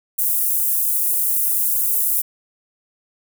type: high-pass noise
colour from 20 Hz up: pink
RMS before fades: -19 dBFS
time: 0.18-2.22 s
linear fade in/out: 10 ms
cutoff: 11000 Hz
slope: 24 dB/octave
effects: none